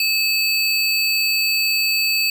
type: tone pair together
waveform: square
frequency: 2592 / 4570 Hz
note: E7 / D8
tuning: -30 / -48 cents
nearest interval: minor seventh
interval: 982 cents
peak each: -20 dBFS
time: 0-2.3 s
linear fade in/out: 2 ms
effects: none